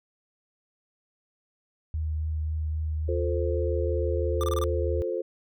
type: tone with vibrato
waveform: sine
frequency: 77.78 Hz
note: D#2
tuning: in tune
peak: -26 dBFS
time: 1.94-5.02 s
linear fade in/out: 0 ms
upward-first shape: triangle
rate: 3.7 Hz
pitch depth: 14 cents each way
type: chord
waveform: sine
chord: F major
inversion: none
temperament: equal with one note detuned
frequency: 353.9 / 440 / 523.3 Hz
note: F4 / A4 / C5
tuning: +23 / 0 / 0 cents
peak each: -31 dBFS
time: 3.08-5.22 s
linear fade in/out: 10 ms
type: tone bursts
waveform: square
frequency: 1187 Hz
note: D6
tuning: 18 cents sharp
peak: -30 dBFS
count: 5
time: 4.41-4.639 s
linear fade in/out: 0 ms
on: 25 ms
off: 26 ms
effects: none